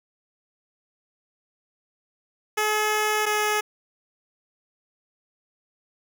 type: tone pair in turn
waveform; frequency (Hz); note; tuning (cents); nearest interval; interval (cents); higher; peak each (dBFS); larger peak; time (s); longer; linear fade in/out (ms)
10% pulse; 426.2 / 422.8; G#4 / G#4; +45 / +31; unison; 14; first; -13; neither; 2.57-3.26 / 3.26-3.61; first; 10
effects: none